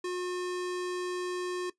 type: tone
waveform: square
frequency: 360 Hz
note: F#4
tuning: 47 cents flat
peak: -32 dBFS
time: 0.04-1.7 s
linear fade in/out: 5 ms
effects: noise-tail reverb RT60 0.1 s tail -17 dB re dry + resampled to 22050 Hz